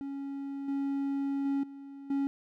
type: tone with level steps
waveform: triangle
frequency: 277.2 Hz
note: C#4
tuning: in tune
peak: -33 / -27 / -25 / -41 / -25 dBFS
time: 0.01-2.27 s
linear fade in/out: 0 ms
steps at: 0.68 / 1.45 / 1.63 / 2.1 s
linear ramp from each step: 5 ms
effects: none